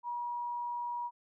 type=tone; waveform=sine; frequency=960 Hz; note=B5; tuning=49 cents flat; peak=-34 dBFS; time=0.03-1.11 s; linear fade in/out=50 ms; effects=none